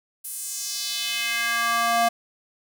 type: tone with high-pass filter sweep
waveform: square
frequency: 233.1 Hz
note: A#3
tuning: in tune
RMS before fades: -25 dBFS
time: 0.24-2.09 s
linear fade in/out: 10 ms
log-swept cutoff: 11000 to 660 Hz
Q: 2
effects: none